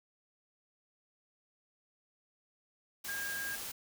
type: tone in noise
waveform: sine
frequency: 1619 Hz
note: G#6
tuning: 45 cents flat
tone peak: -37 dBFS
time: 3.08-3.56 s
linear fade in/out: 10 ms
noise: white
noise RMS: -42 dBFS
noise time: 3.04-3.72 s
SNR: +2 dB
effects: none